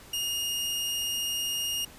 sawtooth tone, 2846 Hz, F7, 32 cents sharp, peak -25 dBFS, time 0.13-1.85 s, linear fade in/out 5 ms, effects pink hiss -50 dBFS RMS until 1.98 s + resampled to 32000 Hz

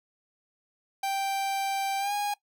45% pulse tone with pitch glide, 784 to 821.1 Hz, G5 to G#5, 0 to -20 cents, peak -27 dBFS, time 1.03-2.34 s, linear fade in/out 5 ms, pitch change +80 cents, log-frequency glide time 1.99-2.13 s, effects noise-tail reverb RT60 0.1 s tail -20 dB re dry

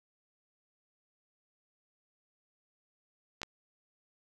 clicks, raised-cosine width 0.2 ms, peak -20 dBFS, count 2, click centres 3.417 / 3.432 s, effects 9-bit

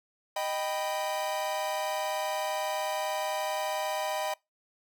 45% pulse chord, Eb augmented, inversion none, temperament equal with one note detuned, 620.1 / 784 / 987.8 Hz, Eb5 / G5 / B5, -6 / 0 / 0 cents, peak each -33 / -34 / -36 dBFS, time 0.36-4.34 s, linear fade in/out 5 ms, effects noise-tail reverb RT60 0.2 s tail -23 dB re dry

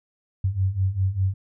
sine beating tone pair, 92.5 / 97.5 Hz, F#2 / G2, 0 / -9 cents, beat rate 5 Hz, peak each -25 / -22 dBFS, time 0.44-1.34 s, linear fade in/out 5 ms, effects none

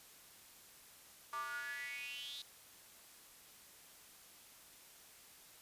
square tone with high-pass filter sweep, 130.7 Hz, C3, 1 cent flat, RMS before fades -45 dBFS, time 1.33-2.42 s, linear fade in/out 0 ms, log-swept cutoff 1100 to 3900 Hz, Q 9.2, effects white hiss -60 dBFS RMS until 5.61 s + resampled to 32000 Hz

